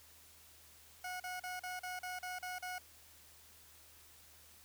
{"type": "tone bursts", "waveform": "20% pulse", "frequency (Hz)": 730, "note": "F#5", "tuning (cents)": -24, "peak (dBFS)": -36, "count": 9, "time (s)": [1.04, 2.784], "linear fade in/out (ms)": 5, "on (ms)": 160, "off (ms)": 38, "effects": ["added 78 Hz sine -69 dBFS peak until 4.64 s", "white hiss -61 dBFS RMS until 4.64 s"]}